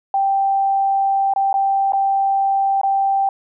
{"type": "tone with dropouts", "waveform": "sine", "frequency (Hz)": 784, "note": "G5", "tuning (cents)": 0, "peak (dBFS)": -14, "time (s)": [0.14, 3.29], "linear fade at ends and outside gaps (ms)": 2, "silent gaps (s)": [[1.337, 1.361], [1.529, 1.54], [1.922, 1.933], [2.814, 2.833]], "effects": []}